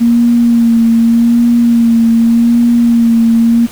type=tone with vibrato; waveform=sine; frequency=233.1 Hz; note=A#3; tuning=in tune; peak=-5 dBFS; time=0-3.67 s; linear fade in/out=20 ms; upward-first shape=sine; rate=0.84 Hz; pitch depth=30 cents each way; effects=pink hiss -32 dBFS RMS until 3.71 s